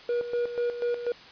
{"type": "tone with tremolo", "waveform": "triangle", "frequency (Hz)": 480, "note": "B4", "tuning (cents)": -49, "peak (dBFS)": -22, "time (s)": [0.09, 1.12], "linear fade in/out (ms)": 2, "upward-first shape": "square", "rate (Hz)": 4.1, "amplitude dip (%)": 65, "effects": ["white hiss -48 dBFS RMS until 1.31 s", "resampled to 11025 Hz"]}